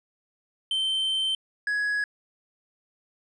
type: tone pair in turn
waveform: triangle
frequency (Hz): 3105 / 1673.6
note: G7 / G#6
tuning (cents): -17 / +13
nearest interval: major seventh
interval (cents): 1070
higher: first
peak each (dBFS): -22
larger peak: neither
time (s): 0.71-1.35 / 1.67-2.04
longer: first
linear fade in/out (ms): 2
effects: resampled to 24000 Hz